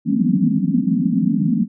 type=band-pass noise; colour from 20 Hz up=white; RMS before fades=-17 dBFS; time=0.05-1.68 s; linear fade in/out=50 ms; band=160 to 270 Hz; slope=96 dB/octave; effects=none